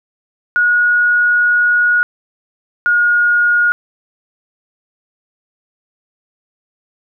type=tone pair in turn; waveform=sine; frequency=1450 / 1435 Hz; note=F#6 / F6; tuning=-35 / +47 cents; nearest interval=unison; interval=18 cents; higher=first; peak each=-9 dBFS; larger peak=neither; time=0.56-2.03 / 2.86-3.72 s; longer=first; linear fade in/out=0 ms; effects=none